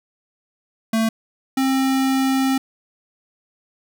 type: tone pair in turn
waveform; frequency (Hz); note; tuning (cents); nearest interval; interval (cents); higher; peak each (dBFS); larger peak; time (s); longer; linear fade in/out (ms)
square; 223.7 / 266; A3 / C4; +29 / +29; minor third; 300; second; -17; neither; 0.93-1.09 / 1.57-2.58; second; 5
effects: none